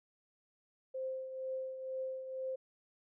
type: tone with tremolo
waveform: sine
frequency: 523 Hz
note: C5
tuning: 1 cent flat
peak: -35 dBFS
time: 0.94-2.56 s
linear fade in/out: 10 ms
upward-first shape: triangle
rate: 2.1 Hz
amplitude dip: 60%
effects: none